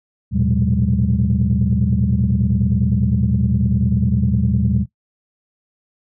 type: tone cluster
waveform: sine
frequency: 78.6 / 113.8 / 123.7 / 184.3 / 203.4 Hz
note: D#2 / A#2 / B2 / F#3 / G#3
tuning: +18 / -41 / +3 / -7 / -36 cents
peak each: -20 dBFS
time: 0.31-4.86 s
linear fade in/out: 50 ms
effects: noise-tail reverb RT60 0.1 s tail -17 dB re dry + tanh soft clip ceiling -5 dBFS